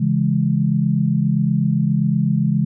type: chord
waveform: sine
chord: C# minor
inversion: none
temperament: just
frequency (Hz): 138.59 / 166.31 / 207.9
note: C#3 / E3 / G#3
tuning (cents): 0 / +16 / +2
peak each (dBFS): -19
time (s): 0-2.65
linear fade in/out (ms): 10
effects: none